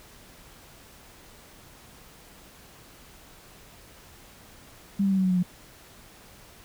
sine tone with pitch steps, 198.5 / 195.09 / 191.74 / 188.44 / 185.21 / 182.03 / 178.9 Hz, G3 / G3 / G3 / F#3 / F#3 / F#3 / F3, +22 / -8 / -38 / +32 / +2 / -28 / +42 cents, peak -20 dBFS, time 4.99-5.431 s, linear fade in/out 10 ms, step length 63 ms, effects pink hiss -51 dBFS RMS until 6.64 s

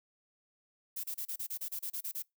violet noise bursts, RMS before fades -38 dBFS, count 12, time 0.96-2.225 s, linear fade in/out 10 ms, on 77 ms, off 31 ms, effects noise-tail reverb RT60 0.2 s tail -26 dB re dry

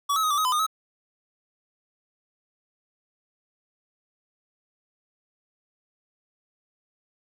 square tone with pitch steps, 1138 / 1292 / 1254 / 1165 / 1263 / 1012 / 1222 / 1285 Hz, C#6 / E6 / D#6 / D6 / D#6 / B5 / D#6 / E6, +45 / -35 / +13 / -14 / +26 / +42 / -32 / -45 cents, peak -22 dBFS, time 0.09-0.666 s, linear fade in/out 10 ms, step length 72 ms, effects none

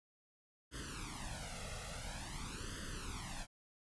pink noise with flanger, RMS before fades -45 dBFS, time 0.71-3.47 s, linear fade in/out 50 ms, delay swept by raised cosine 0.62 to 1.53 ms, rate 0.48 Hz, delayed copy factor +1, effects resampled to 24000 Hz

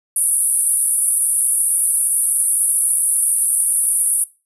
white band-pass noise, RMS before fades -17 dBFS, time 0.16-4.24 s, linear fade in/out 2 ms, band 9200 to 11000 Hz, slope 96 dB/octave, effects noise-tail reverb RT60 0.3 s tail -19 dB re dry

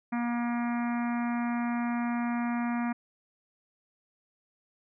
harmonic tone, 238.2 Hz, A#3, 38 cents sharp, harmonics 1 / 3 / 4 / 5 / 6 / 7 / 8 / 9 / 10, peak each -28 / -38 / -40 / -42 / -44 / -45 / -46 / -47 / -48 dBFS, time 0.12-2.93 s, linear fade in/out 10 ms, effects none

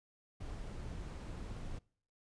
brown noise, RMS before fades -44 dBFS, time 0.4-1.79 s, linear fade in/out 10 ms, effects noise-tail reverb RT60 0.5 s tail -24 dB re dry + resampled to 22050 Hz

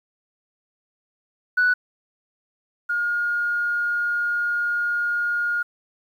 sine tone pair in turn, 1480 / 1425.6 Hz, F#6 / F6, 0 / +35 cents, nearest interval minor second, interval 65 cents, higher first, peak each -14 / -20 dBFS, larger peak first, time 1.57-1.74 / 2.89-5.63 s, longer second, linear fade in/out 10 ms, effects tanh soft clip ceiling -12 dBFS + 9-bit

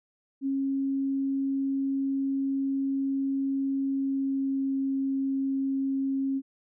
sine tone with pitch glide, 272.2 to 270.5 Hz, C#4 to C#4, -31 to -42 cents, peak -25 dBFS, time 0.41-6.42 s, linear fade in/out 50 ms, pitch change -11 cents, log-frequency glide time 3.85-4.76 s, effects none

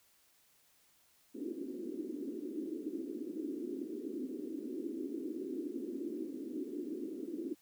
white band-pass noise, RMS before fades -41 dBFS, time 1.34-7.55 s, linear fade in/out 20 ms, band 260 to 360 Hz, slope 48 dB/octave, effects white hiss -69 dBFS RMS until 7.61 s

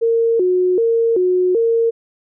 sine tone with vibrato, 409.2 Hz, G#4, 26 cents flat, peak -12 dBFS, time 0.01-1.91 s, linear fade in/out 20 ms, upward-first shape square, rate 1.3 Hz, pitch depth 200 cents each way, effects none

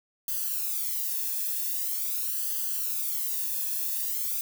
violet noise with flanger, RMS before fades -30 dBFS, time 0.28-4.41 s, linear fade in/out 2 ms, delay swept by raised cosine 0.64 to 1.17 ms, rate 0.44 Hz, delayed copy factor +0.95, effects none

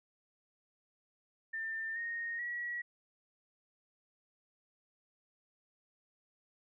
sine tone with pitch steps, 1794 / 1857.3 / 1922.8 Hz, A6 / A#6 / B6, +33 / -7 / -47 cents, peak -36 dBFS, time 1.53-2.82 s, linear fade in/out 10 ms, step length 430 ms, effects none

